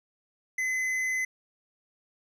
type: tone with tanh clipping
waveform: sine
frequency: 2034 Hz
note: C7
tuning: 50 cents flat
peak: -28 dBFS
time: 0.58-1.25 s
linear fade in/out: 5 ms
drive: 10 dB
effects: none